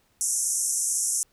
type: band-pass noise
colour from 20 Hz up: white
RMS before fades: -26 dBFS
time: 0.21-1.23 s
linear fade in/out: 0 ms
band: 5700 to 11000 Hz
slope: 96 dB/octave
effects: pink hiss -66 dBFS RMS until 1.32 s